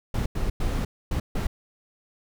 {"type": "noise bursts at uneven times", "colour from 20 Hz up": "brown", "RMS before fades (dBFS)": -25, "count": 5, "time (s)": [[0.14, 0.26], [0.35, 0.5], [0.6, 0.85], [1.11, 1.2], [1.35, 1.47]], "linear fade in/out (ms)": 5, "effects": []}